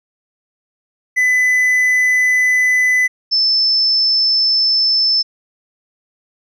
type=tone pair in turn; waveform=triangle / sine; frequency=2004 / 5275 Hz; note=B6 / E8; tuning=+25 / 0 cents; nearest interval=octave + perfect fourth; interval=1675 cents; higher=second; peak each=-9 / -11 dBFS; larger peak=first; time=1.16-3.08 / 3.31-5.23 s; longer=neither; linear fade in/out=20 ms; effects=none